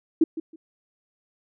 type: tone with echo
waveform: sine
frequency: 322.6 Hz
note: E4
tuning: 37 cents flat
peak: -13 dBFS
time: 0.21-0.24 s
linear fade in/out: 5 ms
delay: 160 ms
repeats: 2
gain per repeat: -14 dB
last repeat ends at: 0.56 s
effects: none